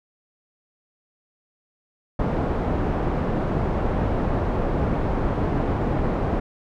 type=low-pass noise; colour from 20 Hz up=pink; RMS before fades=-23 dBFS; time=2.19-6.4 s; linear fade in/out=5 ms; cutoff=860 Hz; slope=12 dB/octave; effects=none